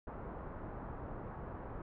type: low-pass noise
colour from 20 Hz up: pink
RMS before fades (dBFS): -45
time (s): 0.07-1.82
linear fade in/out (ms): 2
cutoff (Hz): 1300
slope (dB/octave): 24
effects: none